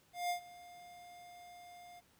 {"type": "tone with ADSR envelope", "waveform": "square", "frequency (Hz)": 706, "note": "F5", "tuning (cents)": 19, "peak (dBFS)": -33, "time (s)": [0.13, 2.01], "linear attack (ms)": 170, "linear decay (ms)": 100, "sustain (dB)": -20, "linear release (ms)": 26, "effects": ["pink hiss -69 dBFS RMS until 2.19 s", "high-pass 60 Hz 12 dB/octave"]}